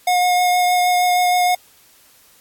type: tone with vibrato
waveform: square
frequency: 720 Hz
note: F#5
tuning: 47 cents flat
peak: -14 dBFS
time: 0.07-1.55 s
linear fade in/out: 5 ms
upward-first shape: triangle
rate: 6.4 Hz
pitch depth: 13 cents each way
effects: white hiss -51 dBFS RMS until 2.4 s + AAC 64 kbps